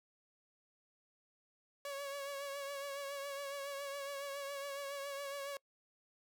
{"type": "tone with vibrato", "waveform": "sawtooth", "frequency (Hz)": 560, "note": "C#5", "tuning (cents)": 18, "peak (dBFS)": -37, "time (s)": [1.85, 5.57], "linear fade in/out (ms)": 2, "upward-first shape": "triangle", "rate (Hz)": 7.2, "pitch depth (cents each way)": 42, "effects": ["noise-tail reverb RT60 0.1 s tail -25 dB re dry"]}